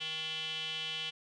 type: tone with band-pass filter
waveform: square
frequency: 157.9 Hz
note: D#3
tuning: 26 cents sharp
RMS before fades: -38 dBFS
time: 0-1.11 s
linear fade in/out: 20 ms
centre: 3100 Hz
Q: 8
effects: resampled to 24000 Hz